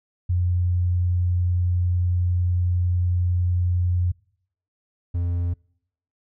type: tone pair in turn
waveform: sine / triangle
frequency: 88.9 / 87.07 Hz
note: F2 / F2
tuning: +31 / -5 cents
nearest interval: unison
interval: 36 cents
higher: first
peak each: -18 / -19 dBFS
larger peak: first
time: 0.29-4.12 / 5.14-5.54 s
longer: first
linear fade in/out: 10 ms
effects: noise-tail reverb RT60 0.7 s tail -26 dB re dry